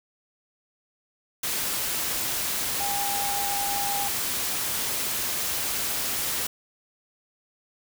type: tone in noise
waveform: sine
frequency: 806 Hz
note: G5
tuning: 48 cents sharp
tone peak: -29 dBFS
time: 2.8-4.08 s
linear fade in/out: 5 ms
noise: white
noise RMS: -28 dBFS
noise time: 1.43-6.47 s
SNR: -4 dB
effects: none